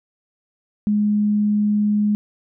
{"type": "tone", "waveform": "sine", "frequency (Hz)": 208.7, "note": "G#3", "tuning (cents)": 9, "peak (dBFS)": -15, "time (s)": [0.87, 2.15], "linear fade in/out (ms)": 0, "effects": []}